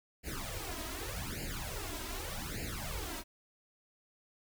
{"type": "noise with flanger", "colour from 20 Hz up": "pink", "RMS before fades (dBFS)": -40, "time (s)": [0.23, 3.24], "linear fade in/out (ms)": 50, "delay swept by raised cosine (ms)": [0.42, 3.12], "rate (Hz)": 0.84, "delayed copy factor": 0.95, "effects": []}